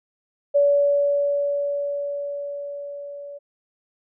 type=tone with level ramp; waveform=sine; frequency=571 Hz; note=D5; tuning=49 cents flat; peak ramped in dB=-13 to -34 dBFS; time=0.54-3.39 s; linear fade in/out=20 ms; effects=none